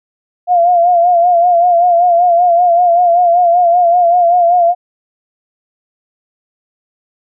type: tone with vibrato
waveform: sine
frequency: 698.5 Hz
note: F5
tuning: in tune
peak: -6 dBFS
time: 0.47-4.75 s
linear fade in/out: 50 ms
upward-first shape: sine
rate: 5.2 Hz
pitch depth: 57 cents each way
effects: none